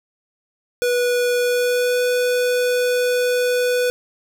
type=tone with pitch glide; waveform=square; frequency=489 to 494.4 Hz; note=B4 to B4; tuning=-17 to +2 cents; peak=-17 dBFS; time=0.82-3.9 s; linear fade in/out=0 ms; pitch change=+19 cents; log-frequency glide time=1.39-2.01 s; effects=none